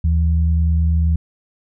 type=tone pair together; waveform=sine; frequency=77.78 / 166.53 Hz; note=D#2 / E3; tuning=0 / +18 cents; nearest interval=octave + minor second; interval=1318 cents; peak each=-13 / -23 dBFS; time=0.04-1.16 s; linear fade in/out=5 ms; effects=none